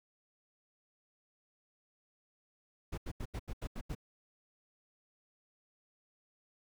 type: noise bursts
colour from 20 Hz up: brown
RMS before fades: -39 dBFS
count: 8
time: 2.92-3.951 s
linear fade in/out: 10 ms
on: 58 ms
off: 81 ms
effects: none